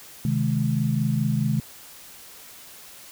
sine chord, Ab major, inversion first, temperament equal with one note detuned, 130.81 / 155.56 / 211.6 Hz, C3 / Eb3 / Ab3, 0 / 0 / +33 cents, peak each -24 / -25 / -25 dBFS, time 0.25-1.6 s, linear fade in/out 2 ms, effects white hiss -45 dBFS RMS until 3.11 s

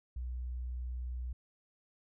sine tone, 61.74 Hz, B1, in tune, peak -36 dBFS, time 0.16-1.33 s, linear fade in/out 5 ms, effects none

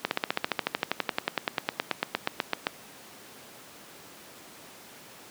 slowing click train, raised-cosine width 0.3 ms, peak -8 dBFS, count 29, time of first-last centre 0.05-2.669 s, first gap 61 ms, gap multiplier 1.03, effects pink hiss -48 dBFS RMS until 5.3 s + high-pass 200 Hz 12 dB/octave

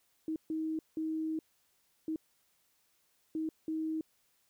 sine tone bursts at uneven times, 316.7 Hz, D#4, 31 cents sharp, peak -32 dBFS, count 6, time 0.28-0.36 / 0.5-0.79 / 0.97-1.39 / 2.08-2.16 / 3.35-3.49 / 3.68-4.01 s, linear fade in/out 2 ms, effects white hiss -73 dBFS RMS until 4.49 s

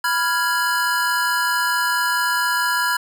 square chord, F diminished, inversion second, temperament equal, 987.8 / 1396.9 / 1661.2 Hz, Cb6 / F6 / Ab6, 0 / 0 / 0 cents, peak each -23 dBFS, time 0.04-2.97 s, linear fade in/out 5 ms, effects none

